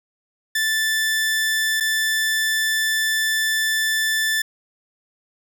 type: tone with dropouts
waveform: sawtooth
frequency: 1760 Hz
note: A6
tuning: in tune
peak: -15 dBFS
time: 0.55-4.42 s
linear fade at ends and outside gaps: 5 ms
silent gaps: 1.801-1.806 s
effects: none